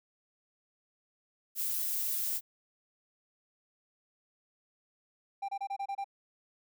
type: noise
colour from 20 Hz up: violet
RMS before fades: -33 dBFS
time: 1.55-2.41 s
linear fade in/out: 50 ms
type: tone bursts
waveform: triangle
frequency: 792 Hz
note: G5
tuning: 18 cents sharp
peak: -31 dBFS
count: 7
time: 5.42-6.044 s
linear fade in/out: 10 ms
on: 66 ms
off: 27 ms
effects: none